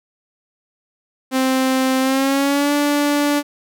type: tone with pitch glide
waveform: sawtooth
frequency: 261.6 to 290.3 Hz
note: C4 to D4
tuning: 0 to -20 cents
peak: -11 dBFS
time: 1.31-3.43 s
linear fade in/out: 50 ms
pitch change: +180 cents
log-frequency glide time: 2-2.73 s
effects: none